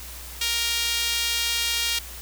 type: tone with high-pass filter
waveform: sawtooth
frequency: 466.9 Hz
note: A#4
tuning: 3 cents sharp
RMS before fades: -25 dBFS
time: 0.41-1.99 s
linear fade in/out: 5 ms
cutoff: 3100 Hz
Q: 1.5
effects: added 60 Hz sine -40 dBFS peak until 2.21 s + white hiss -40 dBFS RMS until 2.21 s